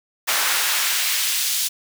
pink noise with high-pass filter sweep, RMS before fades -21 dBFS, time 0.27-1.69 s, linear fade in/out 20 ms, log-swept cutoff 1000 to 4200 Hz, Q 0.82, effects none

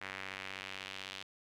sawtooth tone with band-pass filter sweep, 95.9 Hz, G2, 37 cents flat, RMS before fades -45 dBFS, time 0.01-1.23 s, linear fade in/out 10 ms, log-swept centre 2000 to 3300 Hz, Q 1.8, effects none

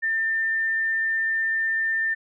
sine tone, 1796 Hz, A6, 35 cents sharp, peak -21 dBFS, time 0.02-2.15 s, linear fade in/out 20 ms, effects none

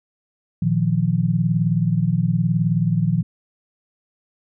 sine chord, Bb suspended fourth, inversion none, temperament equal, 116.54 / 155.56 / 174.61 Hz, Bb2 / Eb3 / F3, 0 / 0 / 0 cents, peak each -22 / -20 / -20 dBFS, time 0.62-3.23 s, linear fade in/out 5 ms, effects none

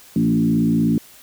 sine tone with frequency modulation, 226.8 Hz, A#3, 47 cents flat, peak -14 dBFS, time 0.16-0.98 s, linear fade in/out 2 ms, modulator 56.3 Hz, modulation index 1.3, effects white hiss -46 dBFS RMS until 1.22 s

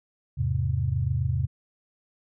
sine chord, E augmented, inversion none, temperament equal, 82.41 / 103.83 / 130.81 Hz, E2 / G#2 / B#2, 0 / 0 / 0 cents, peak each -28 / -28 / -26 dBFS, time 0.37-1.47 s, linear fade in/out 20 ms, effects none

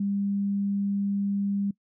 sine tone, 200 Hz, G3, 35 cents sharp, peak -24 dBFS, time 0-1.71 s, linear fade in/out 5 ms, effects noise-tail reverb RT60 0.1 s tail -22 dB re dry

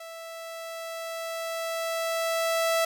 sawtooth tone with level ramp, 659.3 Hz, E5, in tune, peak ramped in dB -36 to -18 dBFS, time 0-2.85 s, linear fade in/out 5 ms, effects none

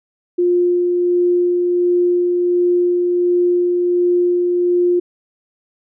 sine tone with tremolo, 353.5 Hz, F4, 21 cents sharp, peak -11 dBFS, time 0.38-5 s, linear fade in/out 10 ms, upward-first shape sine, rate 1.4 Hz, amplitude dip 25%, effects none

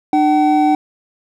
triangle tone pair together, 300.9 / 761.3 Hz, D4 / F#5, +42 / +49 cents, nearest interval octave + major third, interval 1607 cents, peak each -11 dBFS, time 0.13-0.75 s, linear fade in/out 2 ms, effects none

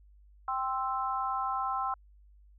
sine chord, C major, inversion second, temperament equal, 784 / 1046.5 / 1318.5 Hz, G5 / C6 / E6, 0 / 0 / 0 cents, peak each -34 / -33 / -34 dBFS, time 0.48-1.94 s, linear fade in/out 2 ms, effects added 50 Hz sine -55 dBFS peak until 2.58 s

